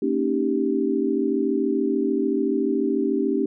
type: chord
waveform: sine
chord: Eb dominant seventh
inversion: second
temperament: equal with one note detuned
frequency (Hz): 230.4 / 277.2 / 311.1 / 392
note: Bb3 / Db4 / Eb4 / G4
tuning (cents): -20 / 0 / 0 / 0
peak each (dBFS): -27 / -24 / -26 / -24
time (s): 0.02-3.46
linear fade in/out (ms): 5
effects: none